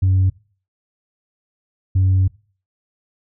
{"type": "tone pair in turn", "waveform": "sine", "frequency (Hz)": [94.2, 94.2], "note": ["F#2", "F#2"], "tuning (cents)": [32, 32], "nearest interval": "unison", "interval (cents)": 0, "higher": "neither", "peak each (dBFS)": -10, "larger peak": "neither", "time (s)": [[0.02, 0.3], [1.95, 2.28]], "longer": "second", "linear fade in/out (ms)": 10, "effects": ["noise-tail reverb RT60 0.4 s tail -22 dB re dry", "tanh soft clip ceiling -10 dBFS"]}